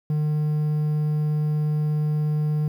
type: tone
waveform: triangle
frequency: 151.4 Hz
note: D#3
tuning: 47 cents flat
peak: -18 dBFS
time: 0.1-2.68 s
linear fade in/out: 2 ms
effects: 9-bit